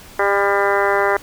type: harmonic tone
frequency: 199.9 Hz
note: G3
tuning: 34 cents sharp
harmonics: 2 / 3 / 4 / 5 / 6 / 7 / 8 / 9 / 10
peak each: -19 / -21 / -22 / -23 / -24 / -24 / -25 / -26 / -26 dBFS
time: 0.19-1.17 s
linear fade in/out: 5 ms
effects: pink hiss -41 dBFS RMS until 1.22 s